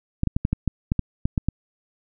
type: clicks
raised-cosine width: 5 ms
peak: -8 dBFS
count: 11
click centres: 0.234 / 0.273 / 0.365 / 0.451 / 0.53 / 0.677 / 0.919 / 0.993 / 1.255 / 1.378 / 1.486 s
effects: none